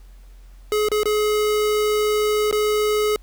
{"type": "tone with dropouts", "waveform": "square", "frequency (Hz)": 423.3, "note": "G#4", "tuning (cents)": 33, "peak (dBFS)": -18, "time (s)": [0.72, 3.16], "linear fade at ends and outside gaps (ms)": 1, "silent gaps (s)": [[0.886, 0.916], [1.033, 1.056], [2.512, 2.526]], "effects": ["added 44 Hz sine -41 dBFS peak until 3.22 s", "pink hiss -58 dBFS RMS until 3.22 s"]}